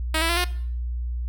5% pulse tone with pitch steps, 316.8 / 329.5 / 342.7 / 356.4 Hz, D#4 / E4 / F4 / F4, +31 / -1 / -33 / +35 cents, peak -10 dBFS, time 0.14-0.444 s, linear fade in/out 5 ms, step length 76 ms, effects noise-tail reverb RT60 0.6 s tail -19 dB re dry + added 60 Hz sine -25 dBFS peak until 1.28 s

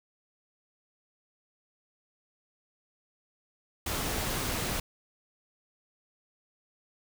pink noise, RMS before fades -32 dBFS, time 3.86-4.8 s, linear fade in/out 5 ms, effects none

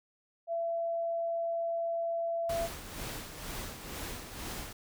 sine tone, 672 Hz, E5, 33 cents sharp, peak -30 dBFS, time 0.47-2.69 s, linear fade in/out 50 ms
pink noise with tremolo, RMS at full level -39 dBFS, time 2.49-4.73 s, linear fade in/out 5 ms, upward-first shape sine, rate 2.1 Hz, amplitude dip 55%
effects none

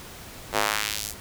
square tone with high-pass filter sweep, 52.8 Hz, G#1, 29 cents sharp, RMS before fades -27 dBFS, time 0.52-1.15 s, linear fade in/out 50 ms, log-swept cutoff 490 to 8400 Hz, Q 0.89, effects pink hiss -42 dBFS RMS until 1.2 s

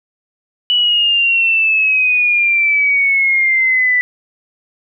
sine exponential sweep, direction down, 2960 to 1975.5 Hz, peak -10 dBFS, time 0.7-4.01 s, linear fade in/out 0 ms, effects none

